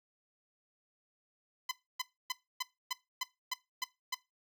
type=tone bursts; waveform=10% pulse; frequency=1014 Hz; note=B5; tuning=45 cents sharp; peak=-24 dBFS; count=9; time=1.69-4.146 s; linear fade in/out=5 ms; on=24 ms; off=280 ms; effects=noise-tail reverb RT60 0.2 s tail -17 dB re dry